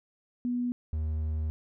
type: tone pair in turn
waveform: sine / triangle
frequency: 244.5 / 77.82 Hz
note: B3 / D#2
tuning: -17 / +1 cents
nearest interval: octave + minor sixth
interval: 1982 cents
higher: first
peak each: -27 / -26 dBFS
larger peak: second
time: 0.45-0.72 / 0.93-1.5 s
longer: second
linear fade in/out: 0 ms
effects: none